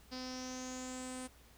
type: tone with low-pass filter sweep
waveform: sawtooth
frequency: 255.5 Hz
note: C4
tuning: 41 cents flat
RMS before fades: -44 dBFS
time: 0.11-1.28 s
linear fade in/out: 20 ms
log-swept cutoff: 4900 to 9000 Hz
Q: 7.6
effects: added 60 Hz sine -62 dBFS peak until 1.57 s + pink hiss -63 dBFS RMS until 1.57 s